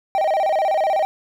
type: tone with vibrato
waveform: triangle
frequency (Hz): 698.5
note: F5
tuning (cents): 0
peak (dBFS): -14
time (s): 0.15-1.05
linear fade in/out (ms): 0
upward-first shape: square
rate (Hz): 16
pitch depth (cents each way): 190
effects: 9-bit